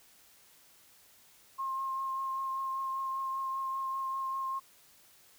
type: tone with vibrato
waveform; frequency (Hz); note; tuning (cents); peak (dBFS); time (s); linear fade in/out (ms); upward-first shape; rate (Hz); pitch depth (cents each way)
sine; 1067; C6; +34; -32; 1.58-4.6; 20; triangle; 5.1; 16
effects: white hiss -61 dBFS RMS until 5.38 s